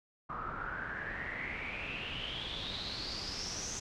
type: noise with low-pass filter sweep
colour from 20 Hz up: pink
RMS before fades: -40 dBFS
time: 0.29-3.8 s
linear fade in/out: 10 ms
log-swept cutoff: 1200 to 6400 Hz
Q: 9.4
effects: none